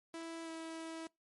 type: tone with pitch glide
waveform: sawtooth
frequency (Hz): 329.6 to 325.3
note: E4 to E4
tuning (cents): 0 to -23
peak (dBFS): -39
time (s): 0.14-1.07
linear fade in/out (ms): 2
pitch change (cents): -23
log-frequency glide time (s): 0.44-0.49
effects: noise-tail reverb RT60 0.2 s tail -25 dB re dry + MP3 48 kbps